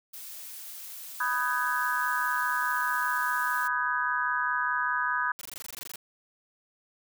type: noise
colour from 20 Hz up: blue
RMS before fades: -42 dBFS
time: 0.13-3.68 s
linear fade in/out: 10 ms
type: chord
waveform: sine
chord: G# minor seventh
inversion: first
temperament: equal with one note detuned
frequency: 987.8 / 1244.5 / 1516.3 / 1661.2 Hz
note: B5 / D#6 / F#6 / G#6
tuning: 0 / 0 / +42 / 0 cents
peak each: -31 dBFS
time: 1.2-5.32 s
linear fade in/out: 5 ms
type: noise bursts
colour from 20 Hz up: white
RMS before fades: -40 dBFS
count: 14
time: 5.39-5.958 s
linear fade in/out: 0 ms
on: 22 ms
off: 20 ms
effects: none